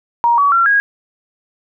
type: tone with pitch steps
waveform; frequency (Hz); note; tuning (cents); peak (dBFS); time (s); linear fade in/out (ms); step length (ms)
sine; 943 / 1134.5 / 1364.8 / 1641.9; A#5 / C#6 / F6 / G#6; +20 / +40 / -40 / -20; -9; 0.24-0.8; 0; 140
effects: none